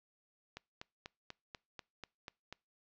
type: click train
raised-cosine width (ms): 0.2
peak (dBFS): -27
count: 9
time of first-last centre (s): 0.57-2.526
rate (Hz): 4.09
effects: noise-tail reverb RT60 0.3 s tail -26 dB re dry + low-pass 5000 Hz 12 dB/octave